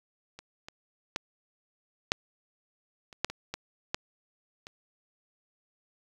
clicks, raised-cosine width 0.2 ms, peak -27 / -25 / -13 / -6 / -30 / -8 / -21 / -17 / -11 / -26 dBFS, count 10, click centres 0.39 / 0.685 / 1.161 / 2.119 / 3.128 / 3.246 / 3.3 / 3.54 / 3.945 / 4.669 s, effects 8-bit

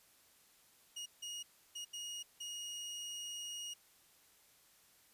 25% pulse tone bursts at uneven times, 2876 Hz, F#7, 50 cents flat, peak -39 dBFS, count 5, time 0.96-1.06 / 1.22-1.43 / 1.75-1.85 / 1.93-2.23 / 2.4-3.74 s, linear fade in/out 10 ms, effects white hiss -67 dBFS RMS until 5.13 s + resampled to 32000 Hz

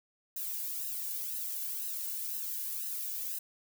violet noise with flanger, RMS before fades -37 dBFS, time 0.36-3.39 s, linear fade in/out 5 ms, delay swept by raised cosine 0.87 to 1.59 ms, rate 2 Hz, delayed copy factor -0.7, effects none

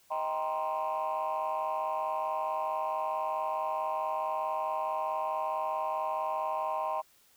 sine chord, C minor seventh, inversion first, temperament just, 627.9 / 784.9 / 941.9 / 1046.5 Hz, Eb5 / G5 / Bb5 / C6, +16 / +2 / +18 / 0 cents, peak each -34 dBFS, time 0.1-7.02 s, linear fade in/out 20 ms, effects tanh soft clip ceiling -24 dBFS + white hiss -64 dBFS RMS until 7.36 s

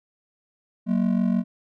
triangle ring-modulated tone, 211.1 Hz, G#3, 29 cents sharp, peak -14 dBFS, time 0.86-1.44 s, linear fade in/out 50 ms, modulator 23.1 Hz, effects none

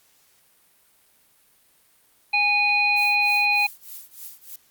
harmonic tone, 824 Hz, G#5, 14 cents flat, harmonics 1 / 3 / 5, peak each -25 / -18 / -29 dBFS, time 2.33-3.67 s, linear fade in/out 10 ms
violet noise with tremolo, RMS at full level -36 dBFS, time 2.96-4.56 s, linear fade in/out 5 ms, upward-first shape triangle, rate 3.3 Hz, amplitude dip 100%
effects white hiss -60 dBFS RMS until 4.7 s + Opus 48 kbps

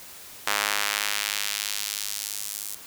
sawtooth tone with high-pass filter sweep, 103.1 Hz, G#2, 12 cents flat, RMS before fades -29 dBFS, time 0.47-2.75 s, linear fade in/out 0 ms, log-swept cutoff 1200 to 8700 Hz, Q 0.8, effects white hiss -44 dBFS RMS until 2.86 s

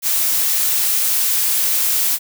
blue noise, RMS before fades -17 dBFS, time 0.02-2.19 s, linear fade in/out 50 ms, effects none

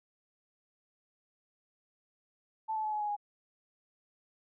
sine tone with pitch steps, 879 / 867.9 / 856.9 / 846.1 / 835.4 / 824.9 Hz, A5 / A5 / A5 / G#5 / G#5 / G#5, -2 / -24 / -46 / +32 / +10 / -12 cents, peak -31 dBFS, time 2.68-3.166 s, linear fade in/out 20 ms, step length 81 ms, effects none

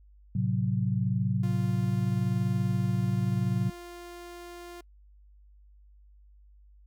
sine chord, F# diminished, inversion first, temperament equal, 110 / 130.81 / 185 Hz, A2 / C3 / F#3, 0 / 0 / 0 cents, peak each -29 dBFS, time 0.35-3.7 s, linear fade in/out 5 ms
sawtooth tone, 349.2 Hz, F4, in tune, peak -38 dBFS, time 1.43-4.81 s, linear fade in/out 5 ms
effects noise-tail reverb RT60 0.1 s tail -26 dB re dry + added 50 Hz sine -53 dBFS peak until 6.86 s

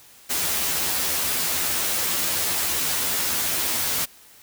white noise with comb filter, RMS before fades -24 dBFS, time 0.29-4.06 s, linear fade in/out 20 ms, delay 12 ms, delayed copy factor +0.85, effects white hiss -50 dBFS RMS until 4.42 s

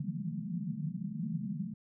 white band-pass noise, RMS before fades -37 dBFS, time 0-1.74 s, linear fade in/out 5 ms, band 140 to 220 Hz, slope 96 dB/octave, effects none

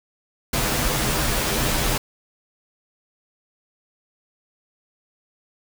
pink noise with comb filter, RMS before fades -22 dBFS, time 0.53-1.98 s, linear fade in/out 5 ms, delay 11 ms, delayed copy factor -0.8, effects none

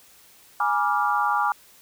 sine chord, G# diminished seventh, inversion none, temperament equal with one note detuned, 830.6 / 968 / 1174.7 / 1396.9 Hz, G#5 / B5 / D6 / F6, 0 / -35 / 0 / 0 cents, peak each -24 / -27 / -24 / -27 dBFS, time 0.6-1.52 s, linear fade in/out 2 ms, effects white hiss -53 dBFS RMS until 1.81 s

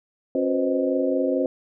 sine tone cluster, 270.9 / 362 / 495.5 / 520 / 622 Hz, C#4 / F#4 / B4 / C5 / D#5, -40 / -38 / +6 / -11 / -1 cents, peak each -24 / -27 / -31 / -24 / -29 dBFS, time 0.35-1.46 s, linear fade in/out 2 ms, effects none

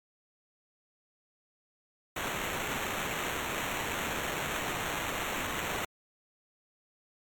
blue noise with sample-and-hold, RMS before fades -34 dBFS, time 2.16-5.85 s, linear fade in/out 5 ms, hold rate 4900 Hz, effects MP3 96 kbps

